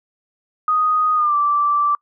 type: tone with pitch glide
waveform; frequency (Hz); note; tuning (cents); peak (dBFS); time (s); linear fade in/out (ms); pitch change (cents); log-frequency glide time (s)
sine; 1244.5 to 1167.9; D#6 to D6; 0 to -10; -14; 0.68-1.95; 2; -110; 1.15-1.35
effects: noise-tail reverb RT60 0.1 s tail -25 dB re dry